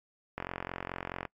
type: click train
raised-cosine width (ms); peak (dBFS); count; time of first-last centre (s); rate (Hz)
0.5; -20; 40; 0.38-1.252; 44.7
effects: noise-tail reverb RT60 0.1 s tail -24 dB re dry + AAC 64 kbps